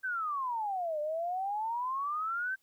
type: exponential two-way sweep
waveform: sine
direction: down then up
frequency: 1574 to 590 to 1574 Hz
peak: -31 dBFS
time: 0.03-2.56 s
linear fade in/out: 20 ms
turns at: 1 s
effects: white hiss -73 dBFS RMS until 2.62 s